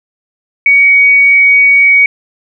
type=tone with frequency modulation; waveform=sine; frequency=2249 Hz; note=C#7; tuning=24 cents sharp; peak=-3 dBFS; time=0.66-2.06 s; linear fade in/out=2 ms; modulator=49 Hz; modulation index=0.21; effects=none